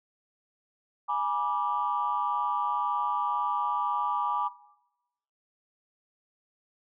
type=chord; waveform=sine; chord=G# diminished; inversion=none; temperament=equal with one note detuned; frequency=830.6 / 972.5 / 1174.7 Hz; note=G#5 / B5 / D6; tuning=0 / -27 / 0 cents; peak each=-31 / -30 / -29 dBFS; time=1.08-4.49 s; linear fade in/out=20 ms; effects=noise-tail reverb RT60 0.9 s tail -19 dB re dry + tanh soft clip ceiling -17 dBFS